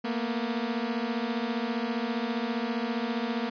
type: beating tone pair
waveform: sawtooth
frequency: 226.1 / 241.1 Hz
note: A3 / B3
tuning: +47 / -41 cents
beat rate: 15 Hz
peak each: -27 dBFS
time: 0.04-3.5 s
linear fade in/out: 10 ms
effects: resampled to 11025 Hz